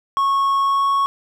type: tone with pitch glide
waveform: triangle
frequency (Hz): 1100 to 1106.4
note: C#6 to C#6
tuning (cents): -14 to -4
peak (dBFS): -13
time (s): 0.17-1.06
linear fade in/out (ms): 0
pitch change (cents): +10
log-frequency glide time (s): 0.6-0.85
effects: none